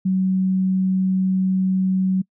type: tone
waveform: sine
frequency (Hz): 188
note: F#3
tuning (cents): +28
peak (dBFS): -16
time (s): 0.05-2.22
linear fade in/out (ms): 10
effects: noise-tail reverb RT60 0.1 s tail -26 dB re dry